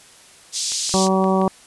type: band-pass noise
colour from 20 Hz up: pink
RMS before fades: -24 dBFS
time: 0.52-1.09 s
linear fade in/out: 50 ms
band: 4300 to 8100 Hz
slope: 24 dB/octave
type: click train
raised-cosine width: 0.3 ms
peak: -20 dBFS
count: 5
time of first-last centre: 0.72-1.416 s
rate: 5.75 Hz
type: harmonic tone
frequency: 190 Hz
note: F#3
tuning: 46 cents sharp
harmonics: 1 / 2 / 3 / 4 / 5 / 6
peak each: -18 / -21 / -23 / -24 / -25 / -26 dBFS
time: 0.94-1.48 s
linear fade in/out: 0 ms
effects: white hiss -47 dBFS RMS until 1.66 s + resampled to 24000 Hz